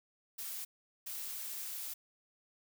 blue noise bursts at uneven times, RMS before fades -42 dBFS, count 2, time 0.38-0.65 / 1.06-1.94 s, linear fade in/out 10 ms, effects none

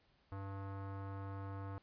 square tone with low-pass filter, 98 Hz, G2, in tune, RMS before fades -45 dBFS, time 0.32-1.78 s, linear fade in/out 0 ms, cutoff 1200 Hz, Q 2.3, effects pink hiss -73 dBFS RMS until 1.82 s + resampled to 11025 Hz

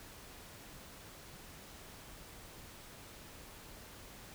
silence, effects pink hiss -53 dBFS RMS until 4.34 s

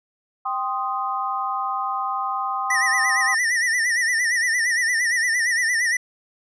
sine chord, C minor, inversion second, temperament equal, 784 / 1046.5 / 1244.5 Hz, G5 / C6 / Eb6, 0 / 0 / 0 cents, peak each -27 / -27 / -26 dBFS, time 0.45-3.35 s, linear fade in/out 10 ms
square tone with vibrato, 1892 Hz, A#6, 25 cents sharp, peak -19 dBFS, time 2.7-5.97 s, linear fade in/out 5 ms, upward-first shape sine, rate 8.7 Hz, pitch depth 100 cents each way
effects resampled to 22050 Hz

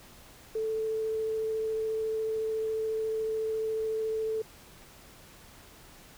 sine tone with vibrato, 440 Hz, A4, in tune, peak -28 dBFS, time 0.55-4.42 s, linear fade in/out 5 ms, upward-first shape triangle, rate 14 Hz, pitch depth 9 cents each way, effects pink hiss -53 dBFS RMS until 6.17 s

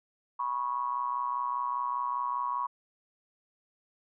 triangle ring-modulated tone, 62.5 Hz, B1, 21 cents sharp, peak -24 dBFS, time 0.39-2.67 s, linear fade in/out 10 ms, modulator 1040 Hz, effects none

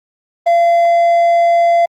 sine tone with hard clipping, 684 Hz, F5, 36 cents flat, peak -9 dBFS, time 0.46-1.86 s, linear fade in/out 10 ms, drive 3 dB, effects Opus 24 kbps

